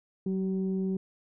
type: tone pair together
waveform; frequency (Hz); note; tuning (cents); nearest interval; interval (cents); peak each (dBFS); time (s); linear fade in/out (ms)
sine; 188.77 / 381.6; F#3 / G4; +35 / -47; octave; 1218; -27 / -33; 0.26-0.97; 5
effects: tanh soft clip ceiling -20 dBFS